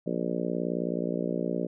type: harmonic tone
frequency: 59.2 Hz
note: A#1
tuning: 27 cents sharp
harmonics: 3 / 4 / 5 / 6 / 7 / 8 / 9 / 10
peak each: -33 / -34 / -35 / -36 / -36 / -37 / -38 / -38 dBFS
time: 0.06-1.67 s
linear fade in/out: 10 ms
effects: none